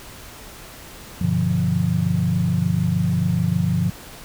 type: chord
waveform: sine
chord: G dominant seventh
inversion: none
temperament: equal with one note detuned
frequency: 98 / 123.47 / 146.83 / 173.61 Hz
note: G2 / B2 / D3 / F3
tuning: 0 / 0 / 0 / -10 cents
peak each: -24 / -25 / -24 / -20 dBFS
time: 1.21-3.9 s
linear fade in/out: 5 ms
effects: pink hiss -40 dBFS RMS until 4.24 s